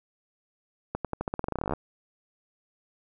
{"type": "accelerating click train", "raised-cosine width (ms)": 1, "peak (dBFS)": -15, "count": 20, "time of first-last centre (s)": [0.95, 1.735], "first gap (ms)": 97, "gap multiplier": 0.89, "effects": []}